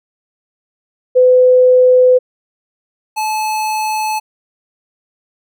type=tone pair in turn; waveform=sine / square; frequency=505 / 863.7 Hz; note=B4 / A5; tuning=+39 / -32 cents; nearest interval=major sixth; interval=929 cents; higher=second; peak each=-5 / -16 dBFS; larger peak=first; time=1.15-2.19 / 3.16-4.2 s; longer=neither; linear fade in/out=20 ms; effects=none